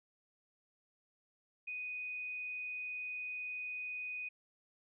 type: tone with frequency modulation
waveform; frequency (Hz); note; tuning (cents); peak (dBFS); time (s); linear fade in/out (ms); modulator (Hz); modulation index
sine; 2489; D#7; 0; -39; 1.67-4.29; 10; 30; 0.37
effects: none